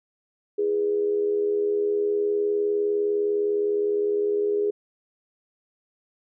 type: tone with amplitude modulation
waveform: sine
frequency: 412.7 Hz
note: G#4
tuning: 11 cents flat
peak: -18 dBFS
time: 0.58-4.71 s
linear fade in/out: 10 ms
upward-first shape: sine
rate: 79.7 Hz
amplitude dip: 55%
effects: none